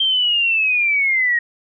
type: linear sweep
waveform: sine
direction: down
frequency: 3173 to 1869 Hz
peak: -14 dBFS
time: 0-1.39 s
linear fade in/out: 5 ms
effects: none